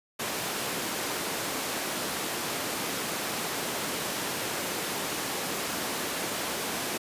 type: high-pass noise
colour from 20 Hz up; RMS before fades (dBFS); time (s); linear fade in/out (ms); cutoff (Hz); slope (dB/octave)
pink; -32; 0.19-6.98; 10; 230; 12
effects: resampled to 32000 Hz